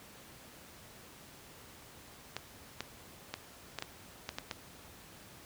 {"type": "clicks", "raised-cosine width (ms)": 0.2, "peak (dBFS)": -19, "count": 8, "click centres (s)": [2.366, 2.806, 3.34, 3.787, 3.824, 4.291, 4.385, 4.512], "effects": ["pink hiss -54 dBFS RMS until 5.45 s", "high-pass 60 Hz 12 dB/octave"]}